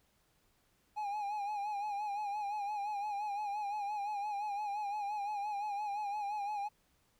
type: tone with vibrato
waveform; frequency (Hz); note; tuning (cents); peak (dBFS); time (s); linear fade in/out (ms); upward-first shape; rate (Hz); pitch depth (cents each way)
triangle; 825; G#5; -12; -33; 0.96-6.69; 20; sine; 5.8; 60
effects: pink hiss -73 dBFS RMS until 7.19 s